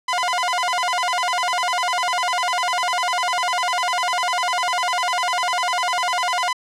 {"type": "tone with vibrato", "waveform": "sawtooth", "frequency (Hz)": 848, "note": "G#5", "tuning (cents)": 36, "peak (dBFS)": -15, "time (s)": [0.08, 6.53], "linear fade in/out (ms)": 5, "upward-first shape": "square", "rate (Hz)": 10, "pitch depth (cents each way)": 300, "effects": ["low-pass 7000 Hz 12 dB/octave"]}